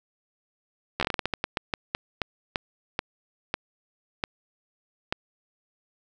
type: slowing click train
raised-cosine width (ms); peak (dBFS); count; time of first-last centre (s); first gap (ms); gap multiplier
0.3; -9; 20; 1-5.125; 12; 1.27
effects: none